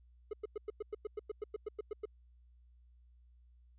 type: tone bursts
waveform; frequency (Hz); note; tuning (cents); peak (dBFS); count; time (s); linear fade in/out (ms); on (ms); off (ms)
triangle; 422.5; G#4; +30; -34; 15; 0.31-2.055; 5; 23; 100
effects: added 60 Hz sine -60 dBFS peak until 3.78 s + resampled to 8000 Hz